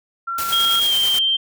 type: tone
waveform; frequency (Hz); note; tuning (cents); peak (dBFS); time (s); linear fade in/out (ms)
sine; 1365; F6; -40; -22; 0.27-0.8; 10
type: noise with tremolo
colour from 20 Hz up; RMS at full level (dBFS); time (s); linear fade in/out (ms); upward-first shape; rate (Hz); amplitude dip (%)
white; -26; 0.38-1.19; 5; square; 9.2; 30
type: tone with pitch glide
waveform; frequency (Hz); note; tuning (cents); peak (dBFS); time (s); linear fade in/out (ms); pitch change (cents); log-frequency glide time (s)
sine; 3250 to 3145; G#7 to G7; -38 to +5; -15; 0.52-1.37; 10; -57; 0.85-0.94
effects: none